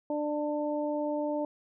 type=harmonic tone; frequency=297.1 Hz; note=D4; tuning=20 cents sharp; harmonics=1 / 2 / 3; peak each=-32 / -31 / -38 dBFS; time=0.1-1.45 s; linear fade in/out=2 ms; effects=none